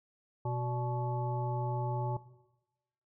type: harmonic tone with a mistuned harmonic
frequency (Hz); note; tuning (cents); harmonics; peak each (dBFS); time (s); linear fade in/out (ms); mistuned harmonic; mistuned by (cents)
123.47; B2; 0; 1 / 3 / 5 / 7 / 9; -33 / -40 / -42 / -38 / -48; 0.45-2.17; 5; 5; -87
effects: noise-tail reverb RT60 1.0 s tail -17 dB re dry

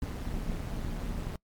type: noise with amplitude modulation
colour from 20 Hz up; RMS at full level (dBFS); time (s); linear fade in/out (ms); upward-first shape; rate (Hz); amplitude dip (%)
brown; -31; 0.02-1.36; 2; sine; 197; 75
effects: noise-tail reverb RT60 0.1 s tail -24 dB re dry + MP3 96 kbps

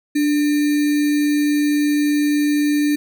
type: tone with sample-and-hold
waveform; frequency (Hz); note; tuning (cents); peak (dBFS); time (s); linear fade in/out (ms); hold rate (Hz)
sine; 294.1; D4; +3; -14; 0.15-2.96; 10; 2100
effects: none

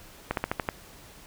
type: slowing click train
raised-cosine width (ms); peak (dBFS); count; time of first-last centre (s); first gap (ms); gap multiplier
0.5; -11; 6; 0.31-0.689; 62; 1.1
effects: pink hiss -50 dBFS RMS until 1.26 s

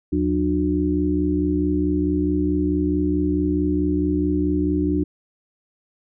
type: tone cluster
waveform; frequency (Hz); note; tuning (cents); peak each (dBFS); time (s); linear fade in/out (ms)
sine; 77.6 / 179.1 / 298 / 362.6; D#2 / F3 / D4 / F#4; -4 / +44 / +25 / -35; -25 / -26 / -20 / -26; 0.12-5.04; 10
effects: none

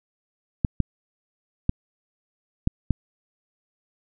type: clicks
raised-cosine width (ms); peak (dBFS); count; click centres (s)
5; -7; 5; 0.648 / 0.803 / 1.694 / 2.674 / 2.907
effects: none

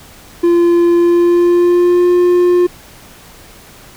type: tone with pitch glide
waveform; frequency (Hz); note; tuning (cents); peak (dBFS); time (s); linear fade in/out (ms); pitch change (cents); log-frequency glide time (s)
triangle; 344.4 to 354.9; F4 to F4; -24 to +28; -5; 0.43-2.67; 10; +52; 0.96-2.09
effects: pink hiss -39 dBFS RMS until 3.96 s

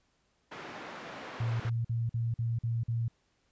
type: band-pass noise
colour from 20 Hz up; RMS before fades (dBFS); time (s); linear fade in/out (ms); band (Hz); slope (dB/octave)
white; -44; 0.51-1.7; 10; 140 to 1600; 12
type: tone bursts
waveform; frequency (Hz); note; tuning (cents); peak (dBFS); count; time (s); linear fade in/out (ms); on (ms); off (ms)
sine; 115.9; A#2; -10; -28; 7; 1.4-3.082; 5; 200; 47
effects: pink hiss -73 dBFS RMS until 3.51 s + resampled to 16000 Hz

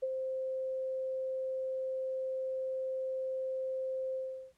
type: tone with ADSR envelope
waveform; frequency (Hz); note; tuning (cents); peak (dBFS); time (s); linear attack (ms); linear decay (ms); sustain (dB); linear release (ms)
sine; 523.3; C5; 0; -29; 0.02-4.53; 14; 35; -4; 380
effects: pink hiss -73 dBFS RMS until 4.57 s + low-pass 11000 Hz 12 dB/octave

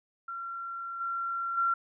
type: tone with level steps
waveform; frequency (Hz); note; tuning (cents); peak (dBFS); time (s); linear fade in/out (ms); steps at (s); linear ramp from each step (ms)
sine; 1368; F6; -36; -35 / -30 / -24; 0.28-1.74; 5; 1 / 1.57; 10
effects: none

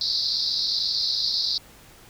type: band-pass noise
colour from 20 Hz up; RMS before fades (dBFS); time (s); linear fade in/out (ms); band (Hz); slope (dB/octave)
white; -25; 0.01-1.58; 2; 3900 to 5100; 96
effects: pink hiss -50 dBFS RMS until 2.09 s

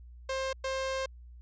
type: tone bursts at uneven times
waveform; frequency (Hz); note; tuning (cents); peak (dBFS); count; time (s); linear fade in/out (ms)
sawtooth; 530; C5; +22; -27; 2; 0.29-0.53 / 0.64-1.06; 5
effects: added 60 Hz sine -47 dBFS peak until 1.41 s + resampled to 16000 Hz

